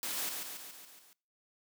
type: noise with echo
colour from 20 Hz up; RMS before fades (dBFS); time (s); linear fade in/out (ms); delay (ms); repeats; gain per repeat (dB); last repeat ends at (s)
white; -37; 0.03-0.29; 0; 140; 6; -4; 1.13
effects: noise-tail reverb RT60 0.4 s tail -24 dB re dry + high-pass 200 Hz 12 dB/octave